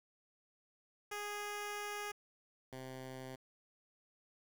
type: tone pair in turn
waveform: 10% pulse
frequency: 413.6 / 130.28 Hz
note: G#4 / C3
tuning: -7 / -7 cents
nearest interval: octave + minor sixth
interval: 2000 cents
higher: first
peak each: -32 / -38 dBFS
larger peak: first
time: 1.11-2.12 / 2.72-3.36 s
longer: first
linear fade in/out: 10 ms
effects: 10-bit